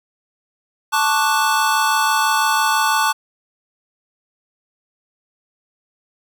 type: chord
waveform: square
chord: D major seventh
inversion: second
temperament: equal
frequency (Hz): 880 / 1108.7 / 1174.7 / 1480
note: A5 / C#6 / D6 / F#6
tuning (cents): 0 / 0 / 0 / 0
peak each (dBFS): -19 / -22 / -23 / -22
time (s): 0.92-3.13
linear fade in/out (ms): 20
effects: none